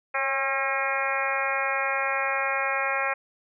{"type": "harmonic tone with a mistuned harmonic", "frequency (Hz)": 270.1, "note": "C#4", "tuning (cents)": -45, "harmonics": [2, 3, 4, 5, 6, 7, 8, 9], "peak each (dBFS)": [-32, -32, -32, -32, -32, -32, -32, -32], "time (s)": [0.14, 3.14], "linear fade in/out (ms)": 10, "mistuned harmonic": 2, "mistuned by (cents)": 23, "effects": []}